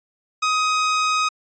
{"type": "tone", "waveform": "sawtooth", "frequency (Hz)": 1257, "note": "D#6", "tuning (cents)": 17, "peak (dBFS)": -14, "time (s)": [0.42, 1.29], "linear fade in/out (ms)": 10, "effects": ["resampled to 16000 Hz"]}